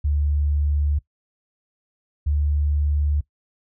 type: tone pair in turn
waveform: sine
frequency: 73.1 / 73.39 Hz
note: D2 / D2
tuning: -7 / -1 cents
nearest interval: unison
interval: 6 cents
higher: second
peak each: -18 dBFS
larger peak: neither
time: 0.04-0.99 / 2.26-3.21 s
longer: neither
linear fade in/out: 10 ms
effects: noise-tail reverb RT60 0.1 s tail -19 dB re dry